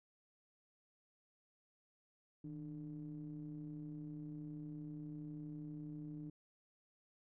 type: ring-modulated tone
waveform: triangle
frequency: 70.6 Hz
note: C#2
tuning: 32 cents sharp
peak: -40 dBFS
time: 2.44-6.3 s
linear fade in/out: 5 ms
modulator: 228 Hz
effects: none